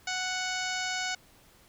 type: harmonic tone with a mistuned harmonic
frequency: 740 Hz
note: F#5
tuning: in tune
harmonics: 1 / 2 / 3 / 4 / 5 / 6 / 7 / 8 / 9 / 10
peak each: -37 / -35 / -37 / -40 / -42 / -41 / -41 / -44 / -43 / -43 dBFS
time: 0.07-1.15 s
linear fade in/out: 5 ms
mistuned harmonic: 10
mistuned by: -44 cents
effects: pink hiss -59 dBFS RMS until 1.68 s